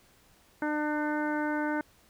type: harmonic tone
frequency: 300.3 Hz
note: D4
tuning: 39 cents sharp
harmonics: 1 / 2 / 3 / 4 / 5 / 6 / 7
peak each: -30 / -36 / -35 / -45 / -35 / -44 / -47 dBFS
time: 0.62-1.81 s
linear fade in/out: 2 ms
effects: pink hiss -62 dBFS RMS until 2.09 s